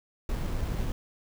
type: noise with sample-and-hold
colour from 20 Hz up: brown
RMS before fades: -30 dBFS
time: 0.29-0.92 s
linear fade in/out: 2 ms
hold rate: 6300 Hz
effects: none